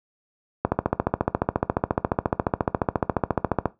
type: click train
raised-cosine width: 1 ms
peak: -5 dBFS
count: 44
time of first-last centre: 0.65-3.657 s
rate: 14.3 Hz
effects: noise-tail reverb RT60 0.2 s tail -17 dB re dry + high-pass 60 Hz 12 dB/octave